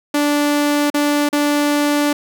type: tone with dropouts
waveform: sawtooth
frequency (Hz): 292.1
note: D4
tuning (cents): -9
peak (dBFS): -10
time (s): 0.14-2.13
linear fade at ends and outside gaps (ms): 5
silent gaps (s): 0.902-0.942 / 1.29-1.328
effects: none